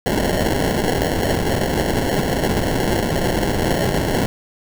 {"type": "noise with sample-and-hold", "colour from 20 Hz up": "white", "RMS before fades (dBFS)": -19, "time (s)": [0.06, 4.26], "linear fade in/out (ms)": 0, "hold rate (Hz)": 1225, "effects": []}